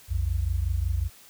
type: tone pair together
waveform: sine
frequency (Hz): 60.6 / 85.97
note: B1 / F2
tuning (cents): -32 / -27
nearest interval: tritone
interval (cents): 605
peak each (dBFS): -26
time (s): 0.08-1.1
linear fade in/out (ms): 50
effects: white hiss -52 dBFS RMS until 1.29 s